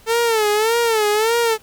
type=tone with vibrato; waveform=sawtooth; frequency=443.1 Hz; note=A4; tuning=12 cents sharp; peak=-11 dBFS; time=0.06-1.58 s; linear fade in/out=50 ms; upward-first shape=sine; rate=1.7 Hz; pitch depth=110 cents each way; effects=pink hiss -49 dBFS RMS until 1.62 s